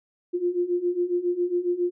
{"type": "beating tone pair", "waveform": "sine", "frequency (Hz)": [348.7, 356], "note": ["F4", "F4"], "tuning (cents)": [-3, 33], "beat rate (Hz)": 7.3, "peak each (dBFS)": [-27, -24], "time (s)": [0.33, 1.91], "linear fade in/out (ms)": 20, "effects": []}